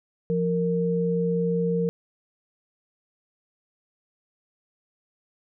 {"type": "tone pair together", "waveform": "sine", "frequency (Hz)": [173.35, 462.8], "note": ["F3", "A#4"], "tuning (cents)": [-13, -13], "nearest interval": "octave + perfect fourth", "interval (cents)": 1700, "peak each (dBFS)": [-24, -24], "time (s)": [0.3, 1.89], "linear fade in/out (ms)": 0, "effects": []}